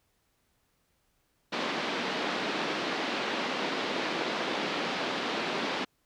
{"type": "band-pass noise", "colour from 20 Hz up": "pink", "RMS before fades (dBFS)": -32, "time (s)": [1.52, 5.85], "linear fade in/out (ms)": 10, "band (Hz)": [220, 4300], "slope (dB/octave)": 24, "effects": ["pink hiss -73 dBFS RMS until 6.05 s"]}